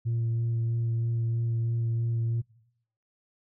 sine tone with vibrato, 115.7 Hz, A#2, 13 cents flat, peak -23 dBFS, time 0.05-2.42 s, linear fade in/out 20 ms, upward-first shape sine, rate 3.1 Hz, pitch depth 12 cents each way, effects noise-tail reverb RT60 0.8 s tail -23 dB re dry + tanh soft clip ceiling -23 dBFS

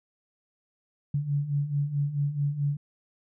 sine beating tone pair, 140.6 / 145.2 Hz, C#3 / D3, +25 / -19 cents, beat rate 4.6 Hz, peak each -31 / -26 dBFS, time 1.14-2.77 s, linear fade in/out 5 ms, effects none

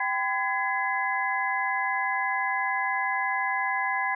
sine tone cluster, 782 / 1013 / 1676 / 2033 Hz, G5 / B5 / G#6 / B6, -4 / +44 / +15 / +50 cents, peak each -30 dBFS, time 0-4.15 s, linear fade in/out 5 ms, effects none

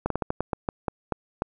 slowing click train, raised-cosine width 1 ms, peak -11 dBFS, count 11, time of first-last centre 0.06-1.421 s, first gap 43 ms, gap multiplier 1.24, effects none

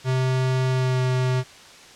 square tone with pitch glide, 129.6 to 128.11 Hz, C3 to C3, -16 to -36 cents, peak -20 dBFS, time 0.04-1.44 s, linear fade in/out 50 ms, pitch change -20 cents, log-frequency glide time 0.7-1.02 s, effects white hiss -45 dBFS RMS until 1.95 s + low-pass 6000 Hz 12 dB/octave

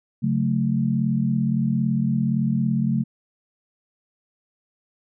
sine chord, F# minor, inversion second, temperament equal with one note detuned, 138.59 / 182.34 / 220 Hz, C#3 / F#3 / A3, 0 / -25 / 0 cents, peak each -23 / -25 / -22 dBFS, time 0.22-3.04 s, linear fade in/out 20 ms, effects none

